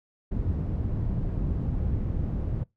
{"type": "low-pass noise", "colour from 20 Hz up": "white", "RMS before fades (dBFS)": -28, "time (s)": [0.31, 2.64], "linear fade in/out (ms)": 10, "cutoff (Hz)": 120, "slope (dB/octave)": 12, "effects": ["noise-tail reverb RT60 0.2 s tail -24 dB re dry"]}